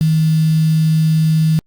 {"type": "tone with quantisation", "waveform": "sine", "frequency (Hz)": 158.3, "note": "D#3", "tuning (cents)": 30, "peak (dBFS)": -10, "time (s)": [0.01, 1.59], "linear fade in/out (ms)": 0, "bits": 5, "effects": ["Opus 48 kbps"]}